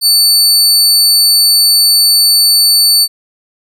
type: tone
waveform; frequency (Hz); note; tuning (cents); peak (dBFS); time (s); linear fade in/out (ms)
sawtooth; 4500; C#8; +25; -3; 0.01-3.08; 50
effects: none